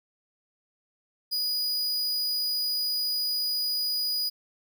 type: tone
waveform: 45% pulse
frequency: 4923 Hz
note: D#8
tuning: 19 cents flat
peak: -25 dBFS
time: 1.31-4.3 s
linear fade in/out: 20 ms
effects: none